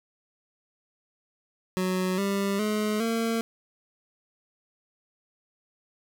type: tone with pitch steps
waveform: 25% pulse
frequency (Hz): 185 / 198.28 / 212.5 / 227.8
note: F#3 / G3 / G#3 / A#3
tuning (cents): 0 / +20 / +40 / -40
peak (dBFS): -21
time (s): 1.77-3.41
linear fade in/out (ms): 0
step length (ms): 410
effects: none